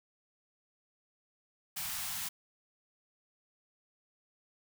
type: band-stop noise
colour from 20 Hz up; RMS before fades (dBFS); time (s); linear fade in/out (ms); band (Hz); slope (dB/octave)
white; -38; 1.76-2.29; 10; 220 to 670; 96
effects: none